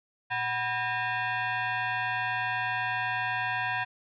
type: tone with frequency modulation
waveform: sine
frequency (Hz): 116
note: A#2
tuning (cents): -8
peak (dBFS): -27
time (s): 0.3-3.85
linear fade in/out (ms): 20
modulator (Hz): 860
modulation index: 2.7
effects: none